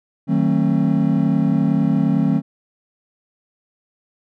triangle chord, D# diminished seventh, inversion none, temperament just, 155.56 / 186.68 / 224 / 268.8 Hz, D#3 / F#3 / A3 / C4, 0 / +16 / +31 / +47 cents, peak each -18 dBFS, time 0.27-2.42 s, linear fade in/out 50 ms, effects none

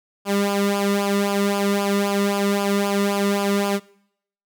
sawtooth tone with flanger, 200.7 Hz, G3, 41 cents sharp, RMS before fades -21 dBFS, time 0.25-3.8 s, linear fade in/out 50 ms, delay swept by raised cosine 0.5 to 1.29 ms, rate 3.8 Hz, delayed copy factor -0.75, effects noise-tail reverb RT60 0.7 s tail -22 dB re dry

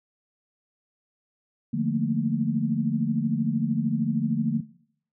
sine chord, Bb major seventh, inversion first, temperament equal with one note detuned, 148.45 / 174.61 / 220 / 233.1 Hz, D3 / F3 / A3 / Bb3, +19 / 0 / 0 / 0 cents, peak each -29 / -31 / -28 / -27 dBFS, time 1.73-4.61 s, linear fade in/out 10 ms, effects noise-tail reverb RT60 0.6 s tail -18 dB re dry

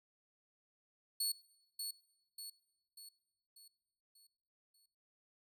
20% pulse tone with echo, 4400 Hz, C#8, 14 cents flat, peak -28 dBFS, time 1.2-1.32 s, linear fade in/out 5 ms, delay 590 ms, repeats 6, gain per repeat -6 dB, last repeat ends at 4.86 s, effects noise-tail reverb RT60 1.0 s tail -21 dB re dry

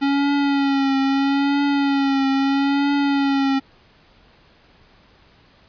square tone with vibrato, 277.2 Hz, C#4, in tune, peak -17 dBFS, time 0.01-3.6 s, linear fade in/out 20 ms, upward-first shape triangle, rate 0.77 Hz, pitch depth 46 cents each way, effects pink hiss -53 dBFS RMS until 5.68 s + resampled to 11025 Hz

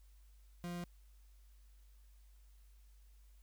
40% pulse tone, 174.61 Hz, F3, in tune, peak -40 dBFS, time 0.64-0.84 s, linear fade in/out 0 ms, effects added 50 Hz sine -59 dBFS peak until 3.42 s + white hiss -75 dBFS RMS until 3.42 s

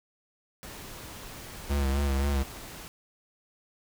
pink noise, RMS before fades -43 dBFS, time 0.63-2.88 s, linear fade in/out 0 ms
square tone with vibrato, 69.3 Hz, C#2, in tune, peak -25 dBFS, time 1.69-2.44 s, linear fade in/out 20 ms, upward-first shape sine, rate 3.8 Hz, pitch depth 52 cents each way
effects none

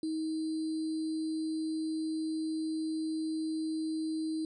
sine tone with sample-and-hold, 316.6 Hz, D#4, 30 cents sharp, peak -31 dBFS, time 0.03-4.45 s, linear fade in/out 2 ms, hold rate 4410 Hz, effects resampled to 24000 Hz

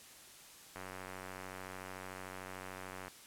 click train, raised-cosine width 0.5 ms, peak -30 dBFS, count 218, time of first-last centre 0.76-3.081 s, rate 93.5 Hz, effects white hiss -56 dBFS RMS until 3.26 s + low-pass 12000 Hz 12 dB/octave

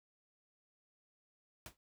pink noise with exponential decay, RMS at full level -45 dBFS, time 1.66-1.77 s, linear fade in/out 1 ms, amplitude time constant 22 ms, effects none

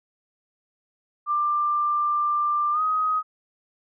sine tone with pitch glide, 1187 to 1257.6 Hz, D6 to D#6, +18 to +18 cents, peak -20 dBFS, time 1.26-3.23 s, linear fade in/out 50 ms, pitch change +100 cents, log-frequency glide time 2.72-2.81 s, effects none

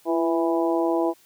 harmonic tone with a mistuned harmonic, 164.81 Hz, E3, in tune, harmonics 2 / 3 / 4 / 5 / 6, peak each -22 / -28 / -26 / -30 / -31 dBFS, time 0.05-1.14 s, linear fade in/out 50 ms, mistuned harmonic 2, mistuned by +37 cents, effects white hiss -57 dBFS RMS until 1.25 s + high-pass 100 Hz 12 dB/octave

